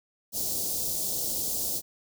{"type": "band-stop noise", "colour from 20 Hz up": "white", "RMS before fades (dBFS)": -30, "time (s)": [0.32, 1.82], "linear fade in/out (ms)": 50, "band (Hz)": [650, 4500], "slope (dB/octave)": 24, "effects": []}